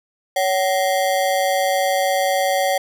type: ring-modulated tone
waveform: square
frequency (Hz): 659.3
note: E5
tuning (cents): 0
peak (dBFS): -14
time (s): 0.36-2.78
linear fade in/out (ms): 5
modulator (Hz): 98.2
effects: none